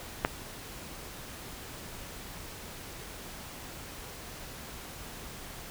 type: clicks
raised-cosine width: 0.5 ms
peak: -9 / -29 dBFS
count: 2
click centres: 0.249 / 0.259 s
effects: pink hiss -44 dBFS RMS until 5.7 s